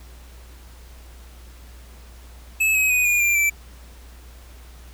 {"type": "tone with pitch steps", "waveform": "square", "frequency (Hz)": [2600, 2544, 2488, 2434, 2381, 2330], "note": ["E7", "D#7", "D#7", "D#7", "D7", "D7"], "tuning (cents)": [-24, 38, -1, -39, 23, -14], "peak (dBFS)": -17, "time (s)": [2.6, 3.5], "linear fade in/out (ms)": 10, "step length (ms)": 150, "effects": ["added 60 Hz sine -41 dBFS peak until 4.93 s", "pink hiss -50 dBFS RMS until 4.93 s"]}